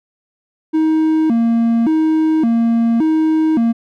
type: tone with vibrato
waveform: triangle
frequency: 270 Hz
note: C#4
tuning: 45 cents flat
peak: -9 dBFS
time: 0.73-3.73 s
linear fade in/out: 20 ms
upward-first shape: square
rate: 0.88 Hz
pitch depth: 270 cents each way
effects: none